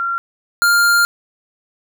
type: tone pair in turn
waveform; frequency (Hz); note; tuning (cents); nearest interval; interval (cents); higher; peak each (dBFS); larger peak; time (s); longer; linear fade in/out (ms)
sine / square; 1376 / 1400.9; F6 / F6; -26 / +5; unison; 31; second; -17 / -11; second; 0-0.18 / 0.62-1.05; second; 0
effects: none